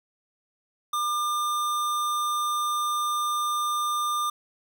square tone, 1200 Hz, D6, 37 cents sharp, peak -25 dBFS, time 0.93-4.3 s, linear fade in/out 5 ms, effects none

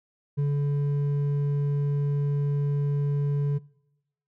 sine tone with hard clipping, 143.4 Hz, D3, 41 cents flat, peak -23 dBFS, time 0.37-3.59 s, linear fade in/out 20 ms, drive 4 dB, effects noise-tail reverb RT60 0.9 s tail -23 dB re dry

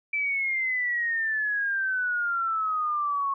sine exponential sweep, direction down, 2330 to 1094 Hz, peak -24 dBFS, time 0.13-3.34 s, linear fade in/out 5 ms, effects none

